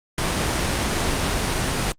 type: noise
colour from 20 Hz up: pink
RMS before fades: -22 dBFS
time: 0.18-1.92 s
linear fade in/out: 2 ms
effects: low-pass 9000 Hz 12 dB/octave + Opus 32 kbps